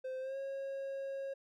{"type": "tone with pitch glide", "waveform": "triangle", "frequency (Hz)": [519, 544.8], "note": ["C5", "C#5"], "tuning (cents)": [-14, -30], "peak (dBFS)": -36, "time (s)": [0.04, 1.34], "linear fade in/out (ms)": 10, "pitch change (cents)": 84, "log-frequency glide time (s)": [0.2, 0.37], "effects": []}